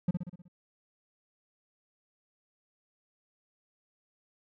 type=tone with echo; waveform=triangle; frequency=176.7 Hz; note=F3; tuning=21 cents sharp; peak=-21 dBFS; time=0.08-0.11 s; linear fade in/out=5 ms; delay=62 ms; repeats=6; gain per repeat=-5 dB; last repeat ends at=0.482 s; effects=none